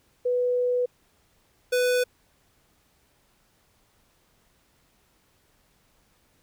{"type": "tone pair in turn", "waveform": ["sine", "square"], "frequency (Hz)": [493.9, 496.7], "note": ["B4", "B4"], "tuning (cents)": [0, 10], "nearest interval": "unison", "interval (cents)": 10, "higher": "second", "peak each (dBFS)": -21, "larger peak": "neither", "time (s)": [[0.25, 0.86], [1.72, 2.04]], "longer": "first", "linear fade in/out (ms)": 10, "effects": ["pink hiss -65 dBFS RMS until 6.42 s"]}